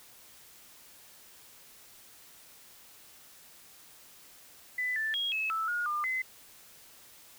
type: tone with pitch steps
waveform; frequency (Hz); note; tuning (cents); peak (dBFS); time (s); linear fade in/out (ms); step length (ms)
sine; 1998 / 1763 / 3281 / 2589 / 1315 / 1435 / 1203 / 2042; B6 / A6 / G#7 / E7 / E6 / F6 / D6 / C7; +20 / +3 / -22 / -32 / -5 / +47 / +41 / -43; -29; 4.78-6.22; 5; 180
effects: white hiss -55 dBFS RMS until 7.38 s